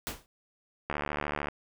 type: noise with exponential decay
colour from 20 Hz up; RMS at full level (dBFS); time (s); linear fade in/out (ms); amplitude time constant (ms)
pink; -30; 0.07-0.26; 0; 41
type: click train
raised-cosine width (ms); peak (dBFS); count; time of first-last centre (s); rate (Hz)
0.5; -16; 44; 0.9-1.485; 73.5
effects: none